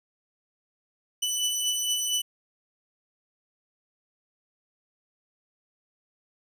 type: beating tone pair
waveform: 20% pulse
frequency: 2978 / 2982.3 Hz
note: F#7 / F#7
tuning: +11 / +13 cents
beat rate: 4.3 Hz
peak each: -27 / -21 dBFS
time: 1.22-2.22 s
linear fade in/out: 10 ms
effects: none